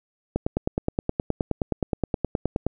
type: click train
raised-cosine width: 2 ms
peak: -9 dBFS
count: 23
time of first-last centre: 0.36-2.666 s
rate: 9.54 Hz
effects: none